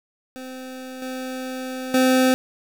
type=tone with level steps; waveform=25% pulse; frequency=258.2 Hz; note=C4; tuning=23 cents flat; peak=-29 / -24 / -11 dBFS; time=0.36-2.34 s; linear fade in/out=0 ms; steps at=1.02 / 1.94 s; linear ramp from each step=2 ms; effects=8-bit